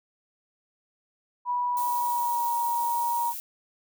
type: tone with pitch glide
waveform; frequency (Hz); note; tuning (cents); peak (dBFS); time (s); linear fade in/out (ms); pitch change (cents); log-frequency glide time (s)
sine; 978 to 946.9; B5 to A#5; -17 to +27; -24; 1.45-3.34; 50; -56; 1.68-2.49
type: noise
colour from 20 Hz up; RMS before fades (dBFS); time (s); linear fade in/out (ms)
violet; -36; 1.77-3.4; 0
effects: none